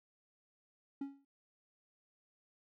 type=tone with exponential decay; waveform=triangle; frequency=277.2 Hz; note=C#4; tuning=in tune; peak=-33 dBFS; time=1.01-1.25 s; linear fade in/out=5 ms; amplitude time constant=51 ms; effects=none